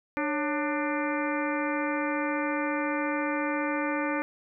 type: harmonic tone with a mistuned harmonic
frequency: 297.6 Hz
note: D4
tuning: 23 cents sharp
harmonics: 1 / 2 / 3 / 4 / 5 / 6 / 7 / 8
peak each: -30 / -33 / -35 / -36 / -37 / -38 / -38 / -39 dBFS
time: 0.17-4.22 s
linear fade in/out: 0 ms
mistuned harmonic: 2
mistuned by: -120 cents
effects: none